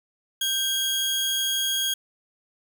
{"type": "tone pair together", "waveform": "sawtooth", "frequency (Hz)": [1569, 3283], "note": ["G6", "G#7"], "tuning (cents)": [1, -21], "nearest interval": "octave + minor second", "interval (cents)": 1278, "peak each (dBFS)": [-31, -20], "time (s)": [0.41, 1.94], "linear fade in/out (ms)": 5, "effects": []}